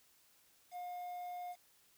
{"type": "tone with quantisation", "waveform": "triangle", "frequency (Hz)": 714, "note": "F5", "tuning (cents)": 38, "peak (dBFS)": -40, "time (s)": [0.71, 1.56], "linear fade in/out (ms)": 50, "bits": 10, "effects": ["white hiss -69 dBFS RMS until 1.97 s"]}